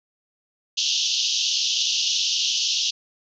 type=band-pass noise; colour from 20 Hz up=pink; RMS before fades=-23 dBFS; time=0.77-2.91 s; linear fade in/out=10 ms; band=2800 to 6400 Hz; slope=96 dB/octave; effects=none